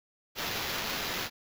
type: noise with sample-and-hold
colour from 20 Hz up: blue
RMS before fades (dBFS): -34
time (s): 0.35-1.3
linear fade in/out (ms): 50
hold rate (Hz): 8820
effects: none